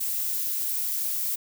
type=noise; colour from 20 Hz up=violet; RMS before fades=-28 dBFS; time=0-1.36 s; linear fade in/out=10 ms; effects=none